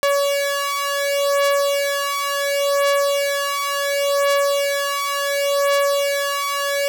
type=beating tone pair; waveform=sawtooth; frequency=564 / 564.7 Hz; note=C#5 / C#5; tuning=+30 / +32 cents; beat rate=0.7 Hz; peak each=-16 / -17 dBFS; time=0.03-6.88 s; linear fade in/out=0 ms; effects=none